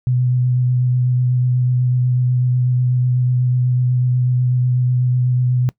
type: tone with vibrato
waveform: sine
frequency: 125.2 Hz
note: B2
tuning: 24 cents sharp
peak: -13 dBFS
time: 0.07-5.69 s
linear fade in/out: 0 ms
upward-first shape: sine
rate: 8.1 Hz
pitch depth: 15 cents each way
effects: noise-tail reverb RT60 0.1 s tail -21 dB re dry